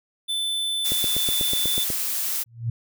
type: tone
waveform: square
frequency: 3520 Hz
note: A7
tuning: in tune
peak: -24 dBFS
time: 0.28-1.85 s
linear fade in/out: 20 ms
type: noise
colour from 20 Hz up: blue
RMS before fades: -26 dBFS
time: 0.84-2.44 s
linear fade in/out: 20 ms
type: click train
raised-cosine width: 2 ms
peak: -17 dBFS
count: 9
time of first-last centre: 0.92-1.903 s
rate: 8.14 Hz
type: tone with exponential growth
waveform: sine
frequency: 116.54 Hz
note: A#2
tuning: in tune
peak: -19 dBFS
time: 2.46-2.7 s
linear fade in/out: 5 ms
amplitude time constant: 52 ms
effects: none